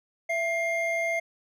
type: tone pair together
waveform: triangle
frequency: 666.8 / 2117 Hz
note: E5 / C7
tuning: +20 / +20 cents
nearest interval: octave + minor sixth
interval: 2000 cents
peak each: -26 dBFS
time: 0.29-1.2 s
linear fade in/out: 10 ms
effects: none